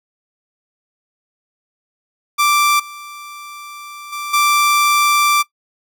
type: tone with level steps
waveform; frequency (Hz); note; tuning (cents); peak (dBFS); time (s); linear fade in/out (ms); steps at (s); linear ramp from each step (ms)
sawtooth; 1174.7; D6; 0; -8 / -28 / -20 / -8; 2.38-5.43; 20; 2.79 / 4.12 / 4.33; 10
effects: noise-tail reverb RT60 0.1 s tail -18 dB re dry